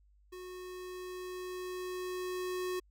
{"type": "tone with level ramp", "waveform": "square", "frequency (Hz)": 365.4, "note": "F#4", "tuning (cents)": -22, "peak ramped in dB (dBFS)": [-45, -34], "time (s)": [0.32, 2.8], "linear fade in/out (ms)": 10, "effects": ["added 50 Hz sine -62 dBFS peak until 2.9 s"]}